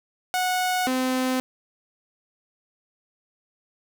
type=tone pair in turn; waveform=sawtooth; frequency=734 / 257.3 Hz; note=F#5 / C4; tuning=-14 / -29 cents; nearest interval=octave + tritone; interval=1815 cents; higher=first; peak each=-18 / -18 dBFS; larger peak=neither; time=0.34-0.87 / 0.87-1.4 s; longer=neither; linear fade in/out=0 ms; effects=none